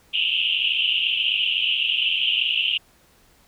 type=band-pass noise; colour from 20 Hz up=white; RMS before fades=-22 dBFS; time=0.13-2.78 s; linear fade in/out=10 ms; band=2700 to 3100 Hz; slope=96 dB/octave; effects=pink hiss -57 dBFS RMS until 3.47 s